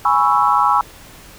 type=chord; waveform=sine; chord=C# minor seventh; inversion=second; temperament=equal; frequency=830.6 / 987.8 / 1108.7 / 1318.5 Hz; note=G#5 / B5 / C#6 / E6; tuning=0 / 0 / 0 / 0 cents; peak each=-17 dBFS; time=0.05-0.81 s; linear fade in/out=2 ms; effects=pink hiss -41 dBFS RMS until 1.38 s